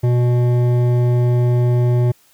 sine tone with hard clipping, 122.2 Hz, B2, 18 cents flat, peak -14 dBFS, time 0.03-2.12 s, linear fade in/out 10 ms, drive 11 dB, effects white hiss -54 dBFS RMS until 2.33 s

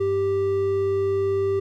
triangle tone pair together, 97.9 / 392 Hz, G2 / G4, -2 / 0 cents, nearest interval 2 octaves, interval 2402 cents, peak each -29 / -18 dBFS, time 0-1.6 s, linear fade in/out 10 ms, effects none

